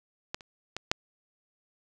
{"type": "clicks", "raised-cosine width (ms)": 0.2, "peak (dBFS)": [-15, -30, -17, -6], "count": 4, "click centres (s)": [0.345, 0.408, 0.766, 0.915], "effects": []}